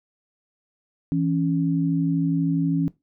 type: tone pair together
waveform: sine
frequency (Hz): 164.81 / 277.2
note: E3 / C#4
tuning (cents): 0 / 0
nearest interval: major sixth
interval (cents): 900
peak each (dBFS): -22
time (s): 1.12-2.88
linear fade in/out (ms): 0
effects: noise-tail reverb RT60 0.2 s tail -18 dB re dry